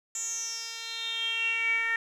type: tone with band-pass filter sweep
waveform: 10% pulse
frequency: 456.6 Hz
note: A#4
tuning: 36 cents flat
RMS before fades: -31 dBFS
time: 0.15-1.96 s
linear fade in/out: 2 ms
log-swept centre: 7300 to 1900 Hz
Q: 9.1
effects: none